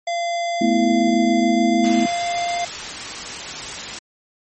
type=tone with pitch glide; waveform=square; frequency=687 to 695.8 Hz; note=F5 to F5; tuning=-29 to -7 cents; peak=-21 dBFS; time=0.07-2.65 s; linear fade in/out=5 ms; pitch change=+22 cents; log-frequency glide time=1.39-2.39 s
type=chord; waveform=sine; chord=A suspended second; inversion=none; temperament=equal; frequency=220 / 246.9 / 329.6 Hz; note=A3 / B3 / E4; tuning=0 / 0 / 0 cents; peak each=-19 dBFS; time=0.61-2.06 s; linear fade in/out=5 ms
type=noise; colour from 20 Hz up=white; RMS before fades=-29 dBFS; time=1.84-3.99 s; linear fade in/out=5 ms
effects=low-pass 11000 Hz 12 dB/octave + MP3 32 kbps